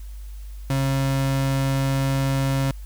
35% pulse tone, 135.6 Hz, C#3, 38 cents flat, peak -18 dBFS, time 0.7-2.71 s, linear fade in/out 2 ms, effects added 50 Hz sine -33 dBFS peak until 2.85 s + white hiss -54 dBFS RMS until 2.85 s

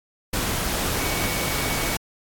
sine tone in noise, 2244 Hz, C#7, 21 cents sharp, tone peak -32 dBFS, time 0.99-1.96 s, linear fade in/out 5 ms, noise pink, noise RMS -25 dBFS, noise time 0.33-1.97 s, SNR -10 dB, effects AAC 64 kbps

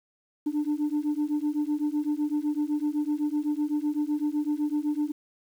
sine beating tone pair, 293.7 / 301.6 Hz, D4 / D4, 0 / +46 cents, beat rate 7.9 Hz, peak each -26 dBFS, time 0.46-5.12 s, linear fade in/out 10 ms, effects tanh soft clip ceiling -21 dBFS + 9-bit

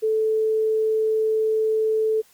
sine tone, 437.8 Hz, A4, 9 cents flat, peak -18 dBFS, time 0.02-2.22 s, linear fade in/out 20 ms, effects white hiss -56 dBFS RMS until 2.33 s + Opus 48 kbps

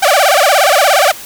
sawtooth tone with vibrato, 670 Hz, E5, 28 cents sharp, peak -3 dBFS, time 0.02-1.12 s, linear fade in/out 10 ms, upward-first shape sine, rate 17 Hz, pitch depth 300 cents each way, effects white hiss -30 dBFS RMS until 1.25 s

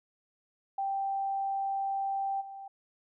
sine tone with level steps, 784 Hz, G5, in tune, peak -29 / -41 dBFS, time 0.78-2.68 s, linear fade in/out 5 ms, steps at 2.4 s, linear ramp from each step 20 ms, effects none

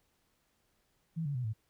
sine tone with pitch steps, 163 / 142.72 / 124.97 / 109.42 Hz, E3 / D3 / B2 / A2, -19 / -49 / +21 / -9 cents, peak -32 dBFS, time 1.16-1.536 s, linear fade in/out 20 ms, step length 94 ms, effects pink hiss -75 dBFS RMS until 1.69 s

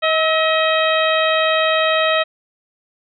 harmonic tone with a mistuned harmonic, 634 Hz, D#5, 32 cents sharp, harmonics 1 / 2 / 3 / 4 / 5 / 6, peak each -17 / -20 / -22 / -23 / -24 / -25 dBFS, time 0.02-2.24 s, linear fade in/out 20 ms, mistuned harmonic 2, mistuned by +35 cents, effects none

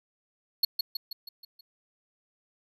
square tone with echo, 4347 Hz, C#8, 35 cents flat, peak -20 dBFS, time 0.63-0.65 s, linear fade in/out 5 ms, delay 160 ms, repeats 6, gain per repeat -5 dB, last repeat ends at 1.61 s, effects none

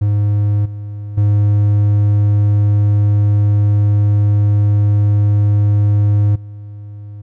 triangle tone with level steps, 103.2 Hz, G#2, 10 cents flat, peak -9 / -21 / -7 / -26 dBFS, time 0.01-7.22 s, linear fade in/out 10 ms, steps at 0.65 / 1.17 / 6.35 s, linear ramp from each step 10 ms, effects none

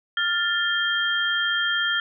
sine tone cluster, 1398 / 1765 / 3199 Hz, F6 / A6 / G7, +1 / +5 / +34 cents, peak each -25 dBFS, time 0.17-2 s, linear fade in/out 2 ms, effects none

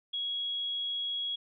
sine tone, 3322 Hz, G#7, in tune, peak -31 dBFS, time 0.13-1.36 s, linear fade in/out 10 ms, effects none

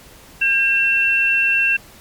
sine tone pair together, 1606.6 / 2704 Hz, G6 / E7, +42 / +43 cents, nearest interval major sixth, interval 901 cents, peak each -20 / -14 dBFS, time 0.41-1.77 s, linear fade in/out 10 ms, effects pink hiss -44 dBFS RMS until 2 s + MP3 96 kbps

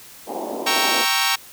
white band-pass noise, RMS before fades -28 dBFS, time 0.26-1.06 s, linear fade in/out 50 ms, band 220 to 880 Hz, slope 48 dB/octave
10% pulse chord, G diminished seventh, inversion none, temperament equal, 784 / 932.3 / 1108.7 / 1318.5 Hz, G5 / Bb5 / Db6 / Fb6, 0 / 0 / 0 / 0 cents, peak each -15 / -14 / -14 / -17 dBFS, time 0.66-1.36 s, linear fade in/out 10 ms
effects white hiss -43 dBFS RMS until 1.52 s

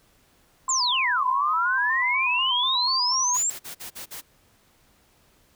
sine tone with vibrato, 1016 Hz, B5, 49 cents sharp, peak -26 dBFS, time 0.68-3.37 s, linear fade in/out 2 ms, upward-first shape square, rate 4.1 Hz, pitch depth 56 cents each way
sine exponential two-way sweep, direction down then up, 7610 to 991 to 7610 Hz, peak -21 dBFS, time 0.69-3.5 s, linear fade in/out 2 ms, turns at 1.26 s
white noise bursts, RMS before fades -37 dBFS, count 6, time 3.33-4.215 s, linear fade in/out 20 ms, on 110 ms, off 45 ms
effects pink hiss -61 dBFS RMS until 5.55 s

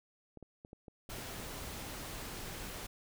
clicks, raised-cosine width 2 ms, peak -36 dBFS, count 9, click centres 0.373 / 0.427 / 0.649 / 0.731 / 0.882 / 1.091 / 1.185 / 1.399 / 1.681 s
pink noise, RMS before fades -44 dBFS, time 1.09-2.87 s, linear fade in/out 10 ms
effects none

